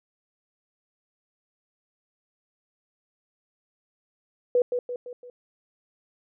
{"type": "tone with echo", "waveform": "sine", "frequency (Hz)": 491.2, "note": "B4", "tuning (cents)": -9, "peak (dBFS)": -17, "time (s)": [4.55, 4.62], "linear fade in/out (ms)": 2, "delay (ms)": 170, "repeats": 4, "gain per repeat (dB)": -6, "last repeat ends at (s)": 5.3, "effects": []}